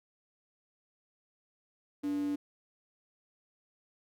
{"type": "tone with high-pass filter", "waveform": "square", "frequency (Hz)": 96.4, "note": "G2", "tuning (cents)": -28, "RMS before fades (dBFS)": -33, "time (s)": [2.03, 2.36], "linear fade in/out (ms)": 10, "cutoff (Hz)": 290, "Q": 9.4, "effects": []}